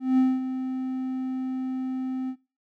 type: tone with ADSR envelope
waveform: triangle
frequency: 259.3 Hz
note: C4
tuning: 15 cents flat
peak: -14 dBFS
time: 0-2.36 s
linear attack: 180 ms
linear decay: 220 ms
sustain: -11 dB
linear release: 71 ms
effects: noise-tail reverb RT60 0.3 s tail -18 dB re dry